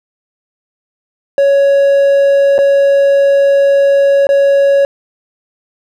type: tone with dropouts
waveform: triangle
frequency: 557 Hz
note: C#5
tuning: 8 cents sharp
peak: -4 dBFS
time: 1.38-4.85 s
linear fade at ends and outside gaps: 1 ms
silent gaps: 2.581-2.588 / 4.269-4.29 s
effects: none